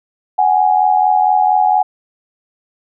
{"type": "tone pair together", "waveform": "sine", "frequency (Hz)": [746.3, 830.6], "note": ["F#5", "G#5"], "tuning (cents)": [15, 0], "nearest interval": "major second", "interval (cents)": 185, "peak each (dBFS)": -12, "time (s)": [0.38, 1.83], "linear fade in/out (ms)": 10, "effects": []}